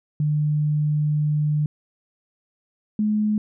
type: tone pair in turn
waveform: sine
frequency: 150 / 212.1 Hz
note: D3 / G#3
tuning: +37 / +37 cents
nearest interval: tritone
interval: 600 cents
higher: second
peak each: -18 dBFS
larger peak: neither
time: 0.2-1.66 / 2.99-3.38 s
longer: first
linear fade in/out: 2 ms
effects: none